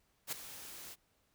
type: noise with ADSR envelope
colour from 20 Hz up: white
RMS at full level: -36 dBFS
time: 0.27-0.96 s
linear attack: 55 ms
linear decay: 4 ms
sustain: -13 dB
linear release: 37 ms
effects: pink hiss -75 dBFS RMS until 1.34 s